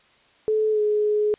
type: tone with pitch glide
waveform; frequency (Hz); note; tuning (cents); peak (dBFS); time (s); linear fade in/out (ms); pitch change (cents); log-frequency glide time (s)
sine; 432.7 to 421.1; A4 to G#4; -29 to +24; -18; 0.48-1.34; 0; -47; 0.71-0.81
effects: white hiss -57 dBFS RMS until 1.38 s + resampled to 8000 Hz